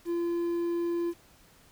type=tone with quantisation; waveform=triangle; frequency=342.4 Hz; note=F4; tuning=34 cents flat; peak=-25 dBFS; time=0.05-1.14 s; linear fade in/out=50 ms; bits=9; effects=pink hiss -59 dBFS RMS until 1.71 s